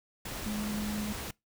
sine tone in noise, 210.1 Hz, G#3, 20 cents sharp, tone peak -32 dBFS, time 0.46-1.13 s, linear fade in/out 5 ms, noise pink, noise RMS -39 dBFS, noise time 0.25-1.31 s, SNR +4 dB, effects noise-tail reverb RT60 0.2 s tail -24 dB re dry

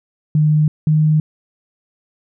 sine tone pair in turn, 152.4 / 154.26 Hz, D#3 / D#3, -36 / -15 cents, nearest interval unison, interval 21 cents, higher second, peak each -10 dBFS, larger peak neither, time 0.35-0.68 / 0.87-1.2 s, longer neither, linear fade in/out 2 ms, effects none

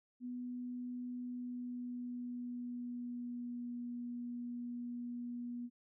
sine tone with pitch glide, 246.9 to 241.5 Hz, B3 to B3, 0 to -39 cents, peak -40 dBFS, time 0.2-5.7 s, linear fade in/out 50 ms, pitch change -39 cents, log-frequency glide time 1.18-3.78 s, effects none

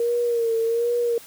sine tone with vibrato, 466.2 Hz, A#4, in tune, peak -19 dBFS, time 0-1.18 s, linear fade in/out 2 ms, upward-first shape sine, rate 1.3 Hz, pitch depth 50 cents each way, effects white hiss -45 dBFS RMS until 1.26 s

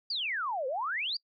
sine exponential two-way sweep, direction down then up, 4889 to 493.9 to 4889 Hz, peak -30 dBFS, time 0.1-1.17 s, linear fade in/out 5 ms, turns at 0.67 s, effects noise-tail reverb RT60 0.1 s tail -26 dB re dry

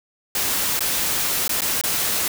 white noise with dropouts, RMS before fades -22 dBFS, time 0.35-2.28 s, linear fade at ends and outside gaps 2 ms, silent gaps 0.793-0.806 / 1.479-1.493 / 1.607-1.618 / 1.813-1.837 s, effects none

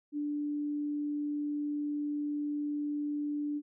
sine tone, 293.7 Hz, D4, in tune, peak -31 dBFS, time 0.12-3.62 s, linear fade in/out 50 ms, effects none

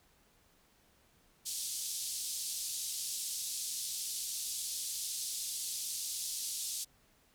white band-pass noise, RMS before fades -39 dBFS, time 1.45-6.85 s, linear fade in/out 20 ms, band 3800 to 11000 Hz, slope 24 dB/octave, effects pink hiss -68 dBFS RMS until 7.34 s

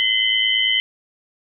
sine tone cluster, 2044 / 3012 / 3121 Hz, C7 / F#7 / G7, -41 / +30 / -8 cents, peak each -20 dBFS, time 0-0.8 s, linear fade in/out 0 ms, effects none

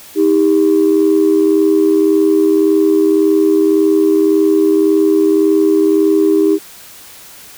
sine tone pair together, 316.4 / 398.2 Hz, D#4 / G4, +29 / +27 cents, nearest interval major third, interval 398 cents, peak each -10 dBFS, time 0.15-6.59 s, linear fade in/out 50 ms, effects tanh soft clip ceiling -2 dBFS + white hiss -37 dBFS RMS until 7.57 s

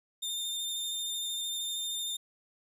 sawtooth tone with vibrato, 3620 Hz, A7, 48 cents sharp, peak -30 dBFS, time 0.22-2.17 s, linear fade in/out 10 ms, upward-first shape square, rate 13 Hz, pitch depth 11 cents each way, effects none

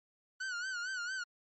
45% pulse tone with vibrato, 1476 Hz, F#6, 5 cents flat, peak -36 dBFS, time 0.4-1.24 s, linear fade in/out 10 ms, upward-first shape sine, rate 4.4 Hz, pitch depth 94 cents each way, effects MP3 32 kbps

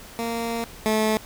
15% pulse tone pair in turn, 231.3 / 217.2 Hz, A#3 / A3, -13 / -22 cents, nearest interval minor second, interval 109 cents, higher first, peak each -19 / -13 dBFS, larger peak second, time 0.19-0.64 / 0.86-1.17 s, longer first, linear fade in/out 0 ms, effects pink hiss -43 dBFS RMS until 1.25 s

